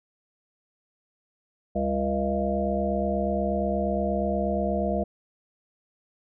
harmonic tone with a mistuned harmonic, 68.4 Hz, C#2, 23 cents flat, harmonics 1 / 3 / 5 / 7 / 9 / 10, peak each -32 / -28 / -34 / -32 / -29 / -30 dBFS, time 1.75-5.04 s, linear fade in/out 10 ms, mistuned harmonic 3, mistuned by -35 cents, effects none

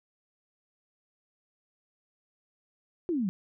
sine exponential sweep, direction down, 370 to 176.6 Hz, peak -26 dBFS, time 3.09-3.29 s, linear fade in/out 0 ms, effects none

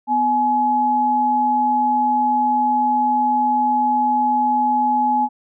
sine tone pair together, 249.5 / 846 Hz, B3 / G#5, +18 / +32 cents, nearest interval octave + major sixth, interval 2114 cents, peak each -23 / -15 dBFS, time 0.07-5.29 s, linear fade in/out 50 ms, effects none

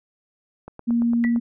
click train, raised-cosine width 1 ms, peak -23 dBFS, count 7, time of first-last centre 0.68-1.361 s, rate 8.81 Hz
sine tone, 235.1 Hz, A#3, 15 cents sharp, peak -17 dBFS, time 0.87-1.4 s, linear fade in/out 20 ms
sine tone with exponential decay, 1954 Hz, B6, 19 cents flat, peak -23 dBFS, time 1.24-1.39 s, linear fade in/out 0 ms, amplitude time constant 31 ms
effects none

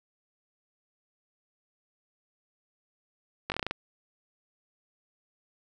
slowing click train, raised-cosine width 0.3 ms, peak -14 dBFS, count 8, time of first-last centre 3.5-3.71 s, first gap 19 ms, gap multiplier 1.15, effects 8-bit

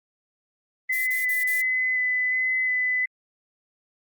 sine tone with vibrato, 2015 Hz, B6, 34 cents sharp, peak -21 dBFS, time 0.89-3.06 s, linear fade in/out 10 ms, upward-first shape square, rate 1.4 Hz, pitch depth 9 cents each way
violet noise bursts, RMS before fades -33 dBFS, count 4, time 0.92-1.619 s, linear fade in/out 10 ms, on 150 ms, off 33 ms
effects Opus 32 kbps

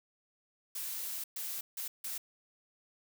blue noise bursts at uneven times, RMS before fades -39 dBFS, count 4, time 0.75-1.24 / 1.36-1.61 / 1.77-1.88 / 2.04-2.18 s, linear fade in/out 5 ms, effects none

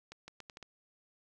accelerating click train, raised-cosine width 0.2 ms, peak -30 dBFS, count 6, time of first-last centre 0.12-0.627 s, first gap 160 ms, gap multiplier 0.77, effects none

